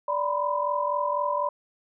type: tone cluster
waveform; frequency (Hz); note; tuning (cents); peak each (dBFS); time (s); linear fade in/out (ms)
sine; 584 / 974 / 1018; D5 / B5 / C6; -10 / -24 / -48; -28; 0.08-1.49; 5
effects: none